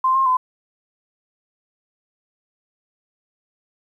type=tone with pitch steps; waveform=sine; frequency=1043 / 1066 / 1020 Hz; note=C6 / C6 / C6; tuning=-6 / +32 / -44 cents; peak=-14 dBFS; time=0.04-0.37 s; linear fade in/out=5 ms; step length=110 ms; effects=9-bit